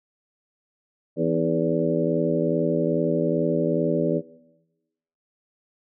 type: harmonic tone with a mistuned harmonic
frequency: 82.41 Hz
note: E2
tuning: in tune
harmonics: 2 / 3 / 4 / 5 / 6 / 7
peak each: -27 / -27 / -27 / -27 / -27 / -27 dBFS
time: 1.16-4.22 s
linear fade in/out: 50 ms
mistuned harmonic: 4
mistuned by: -60 cents
effects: noise-tail reverb RT60 1.0 s tail -19 dB re dry